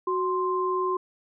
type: tone pair together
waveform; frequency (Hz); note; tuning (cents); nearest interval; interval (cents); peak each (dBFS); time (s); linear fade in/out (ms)
sine; 370 / 1046.5; F#4 / C6; 0 / 0; octave + tritone; 1800; -26; 0.07-0.97; 5
effects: none